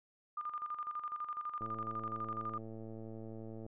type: tone with tremolo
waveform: sine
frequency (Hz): 1208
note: D6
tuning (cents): +48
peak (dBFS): -36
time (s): 0.37-2.58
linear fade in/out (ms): 5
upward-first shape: square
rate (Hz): 12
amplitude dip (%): 65
type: click train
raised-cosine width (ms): 2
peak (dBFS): -35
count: 229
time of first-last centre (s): 1.61-3.664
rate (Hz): 111
effects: resampled to 8000 Hz